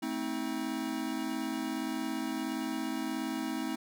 square chord, A diminished, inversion none, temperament equal with one note detuned, 220 / 261.6 / 318.8 Hz, A3 / C4 / Eb4, 0 / 0 / +42 cents, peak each -40 / -37 / -37 dBFS, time 0.02-3.76 s, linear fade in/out 10 ms, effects none

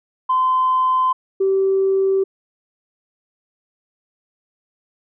sine tone pair in turn, 1029 / 386.2 Hz, C6 / G4, -29 / -26 cents, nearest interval octave + perfect fourth, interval 1697 cents, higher first, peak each -13 dBFS, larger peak neither, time 0.29-1.13 / 1.4-2.24 s, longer neither, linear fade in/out 10 ms, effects tanh soft clip ceiling -9 dBFS

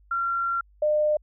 sine tone pair in turn, 1372 / 604.1 Hz, F6 / D5, -31 / +49 cents, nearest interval octave + major second, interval 1420 cents, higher first, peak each -23 / -19 dBFS, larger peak second, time 0.11-0.61 / 0.82-1.17 s, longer first, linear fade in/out 5 ms, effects added 50 Hz sine -54 dBFS peak until 1.22 s

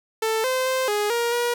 sawtooth tone with pitch steps, 443 / 516 / 520 / 415.9 / 471.3 / 479.2 Hz, A4 / C5 / C5 / G#4 / A#4 / A#4, +12 / -24 / -11 / +2 / +19 / +48 cents, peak -17 dBFS, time 0.22-1.54 s, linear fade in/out 5 ms, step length 220 ms, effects none

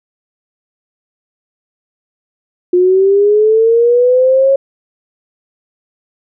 sine linear sweep, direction up, 354.6 to 549 Hz, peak -6 dBFS, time 2.73-4.56 s, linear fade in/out 5 ms, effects none

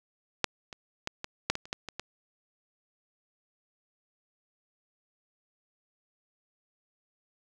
clicks, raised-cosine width 0.2 ms, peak -6 / -24 / -14 / -18 / -7 / -16 / -29 / -14 / -21 / -18 dBFS, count 10, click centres 0.443 / 0.728 / 1.074 / 1.244 / 1.5 / 1.554 / 1.655 / 1.729 / 1.887 / 1.996 s, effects none

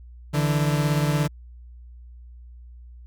40% pulse beating tone pair, 146.83 / 163.83 Hz, D3 / E3, 0 / -10 cents, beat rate 17 Hz, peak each -20 / -25 dBFS, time 0.33-1.28 s, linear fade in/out 20 ms, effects added 60 Hz sine -41 dBFS peak until 3.06 s

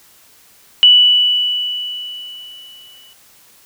sine tone with exponential decay, 2960 Hz, F#7, in tune, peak -3 dBFS, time 0.83-3.13 s, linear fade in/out 0 ms, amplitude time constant 500 ms, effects white hiss -48 dBFS RMS until 3.65 s

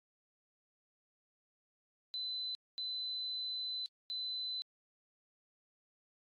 sine tone bursts at uneven times, 4023 Hz, B7, 31 cents sharp, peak -37 dBFS, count 3, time 2.14-2.55 / 2.78-3.86 / 4.1-4.62 s, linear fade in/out 0 ms, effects AAC 32 kbps

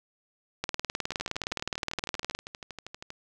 two click trains, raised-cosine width 0.2 ms, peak -12 / -22 dBFS, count 34 / 26, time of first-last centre 0.64-2.35 / 1.12-3.104 s, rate 19.3 / 12.6 Hz, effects none

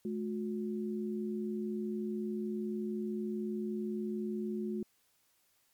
sine tone pair together, 214.8 / 361.2 Hz, A3 / F#4, -41 / -42 cents, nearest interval major sixth, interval 899 cents, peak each -35 / -38 dBFS, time 0.05-4.83 s, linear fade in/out 2 ms, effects white hiss -72 dBFS RMS until 5.73 s + MP3 96 kbps

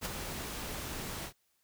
pink noise with ADSR envelope, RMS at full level -34 dBFS, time 0.01-1.33 s, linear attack 44 ms, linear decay 15 ms, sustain -6 dB, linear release 86 ms, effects white hiss -75 dBFS RMS until 1.63 s

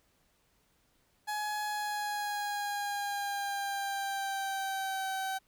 30% pulse tone with pitch glide, 842 to 767.7 Hz, G#5 to G5, +24 to -36 cents, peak -30 dBFS, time 1.27-5.39 s, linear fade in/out 20 ms, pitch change -160 cents, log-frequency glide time 1.63-5.08 s, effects pink hiss -71 dBFS RMS until 5.47 s

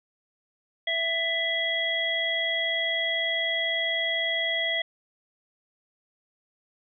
harmonic tone, 662 Hz, E5, 7 cents sharp, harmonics 1 / 3 / 5, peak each -32 / -27 / -28 dBFS, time 0.87-4.82 s, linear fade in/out 5 ms, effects none

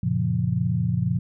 sine chord, Gb major seventh, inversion none, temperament equal, 92.5 / 116.54 / 138.59 / 174.61 Hz, Gb2 / Bb2 / Db3 / F3, 0 / 0 / 0 / 0 cents, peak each -30 / -24 / -27 / -25 dBFS, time 0.03-1.19 s, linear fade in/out 5 ms, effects none

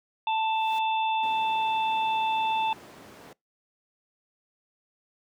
harmonic tone, 883 Hz, A5, 6 cents sharp, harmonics 1 / 3 / 4, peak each -24 / -34 / -36 dBFS, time 0.27-2.73 s, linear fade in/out 2 ms
pink noise with exponential growth, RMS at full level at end -43 dBFS, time 0.33-0.79 s, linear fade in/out 5 ms, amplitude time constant 98 ms
brown noise, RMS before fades -37 dBFS, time 1.23-3.33 s, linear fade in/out 2 ms
effects noise-tail reverb RT60 0.2 s tail -25 dB re dry + high-pass 300 Hz 12 dB/octave

